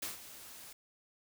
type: noise with ADSR envelope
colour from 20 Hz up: white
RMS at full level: -38 dBFS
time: 0.02-0.73 s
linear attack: 7 ms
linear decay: 140 ms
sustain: -13 dB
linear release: 5 ms
effects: none